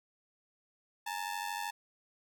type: ring-modulated tone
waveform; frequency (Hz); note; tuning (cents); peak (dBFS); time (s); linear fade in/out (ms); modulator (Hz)
sawtooth; 880; A5; 0; -29; 1.06-1.71; 10; 46.5
effects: none